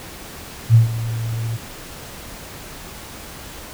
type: tone with ADSR envelope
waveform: sine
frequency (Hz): 114.1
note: A#2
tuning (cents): -37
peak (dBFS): -5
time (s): 0.69-1.57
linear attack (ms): 54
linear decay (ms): 130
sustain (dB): -16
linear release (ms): 8
effects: pink hiss -36 dBFS RMS until 3.73 s